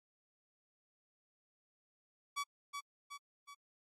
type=tone with echo; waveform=sawtooth; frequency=1139 Hz; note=C#6; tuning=47 cents sharp; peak=-32 dBFS; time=2.36-2.44 s; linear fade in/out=20 ms; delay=370 ms; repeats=3; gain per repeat=-5 dB; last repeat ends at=3.55 s; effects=low-pass 10000 Hz 12 dB/octave + AAC 48 kbps